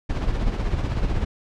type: noise with tremolo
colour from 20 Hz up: brown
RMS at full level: -21 dBFS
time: 0.09-1.25 s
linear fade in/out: 10 ms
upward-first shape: sine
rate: 16 Hz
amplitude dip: 50%
effects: low-pass 5000 Hz 12 dB/octave